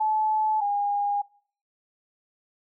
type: tone pair in turn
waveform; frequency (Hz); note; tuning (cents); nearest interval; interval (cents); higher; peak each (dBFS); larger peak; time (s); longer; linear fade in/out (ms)
sine; 864 / 814.1; A5 / G#5; -32 / -35; minor second; 103; first; -21 / -22; first; 0-0.61 / 0.61-1.22; neither; 10
effects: noise-tail reverb RT60 0.5 s tail -23 dB re dry